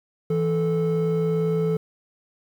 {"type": "tone pair together", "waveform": "triangle", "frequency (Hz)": [164.81, 436.8], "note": ["E3", "A4"], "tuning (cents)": [0, -13], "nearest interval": "octave + perfect fourth", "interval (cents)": 1687, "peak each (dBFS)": -20, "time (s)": [0.3, 1.77], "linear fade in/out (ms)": 5, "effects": ["tanh soft clip ceiling -12 dBFS", "9-bit"]}